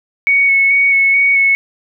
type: tone with vibrato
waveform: sine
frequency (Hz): 2217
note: C#7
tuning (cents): 0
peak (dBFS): -8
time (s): 0.27-1.55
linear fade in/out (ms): 0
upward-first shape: square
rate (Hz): 2.3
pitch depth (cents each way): 13
effects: none